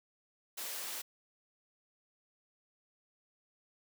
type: high-pass noise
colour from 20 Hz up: white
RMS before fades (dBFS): -41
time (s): 0.57-1.02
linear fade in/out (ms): 10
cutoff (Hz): 350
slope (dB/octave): 12
effects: none